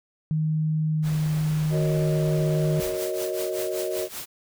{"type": "tone with pitch glide", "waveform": "sine", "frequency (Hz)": [156, 154.48], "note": ["D#3", "D#3"], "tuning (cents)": [5, -12], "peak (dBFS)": -21, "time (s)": [0.31, 2.8], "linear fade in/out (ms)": 0, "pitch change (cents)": -17, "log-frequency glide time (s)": [0.9, 1.09]}
{"type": "noise", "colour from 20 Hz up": "pink", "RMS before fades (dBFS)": -39, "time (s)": [1.02, 3], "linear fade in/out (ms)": 50}
{"type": "chord", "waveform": "sine", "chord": "D# minor seventh", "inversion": "first", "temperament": "equal", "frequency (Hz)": [370, 466.2, 554.4, 622.3], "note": ["F#4", "A#4", "C#5", "D#5"], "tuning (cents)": [0, 0, 0, 0], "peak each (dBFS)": [-29, -33, -35, -30], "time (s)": [1.7, 4.09], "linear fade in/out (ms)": 50}
{"type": "noise with tremolo", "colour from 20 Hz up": "white", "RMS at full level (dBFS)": -33, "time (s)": [2.79, 4.26], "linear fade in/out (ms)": 20, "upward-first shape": "triangle", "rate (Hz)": 5.2, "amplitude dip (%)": 85}
{"effects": []}